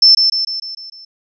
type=tone with echo; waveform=sine; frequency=5310 Hz; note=E8; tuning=12 cents sharp; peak=-4 dBFS; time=0.02-0.15 s; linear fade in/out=5 ms; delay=150 ms; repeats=6; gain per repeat=-5 dB; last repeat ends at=1.05 s; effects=none